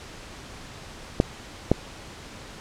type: clicks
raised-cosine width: 2 ms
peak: -3 dBFS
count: 2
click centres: 1.201 / 1.716 s
effects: pink hiss -42 dBFS RMS until 2.6 s + low-pass 7000 Hz 12 dB/octave